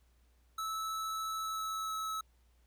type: tone with pitch glide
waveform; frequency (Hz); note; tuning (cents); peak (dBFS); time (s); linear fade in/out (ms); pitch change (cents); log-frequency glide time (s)
square; 1307 to 1297.2; E6 to E6; -15 to -28; -36; 0.58-2.21; 5; -13; 1.38-1.95
effects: added 60 Hz sine -65 dBFS peak until 2.66 s + pink hiss -75 dBFS RMS until 2.66 s